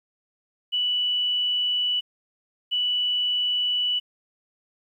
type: tone pair in turn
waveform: sine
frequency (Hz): 2960 / 2960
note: F#7 / F#7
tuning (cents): 0 / 0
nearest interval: unison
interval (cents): 0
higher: neither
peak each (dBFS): -21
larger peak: neither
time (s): 0.72-2.01 / 2.71-4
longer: neither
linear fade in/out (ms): 20
effects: 10-bit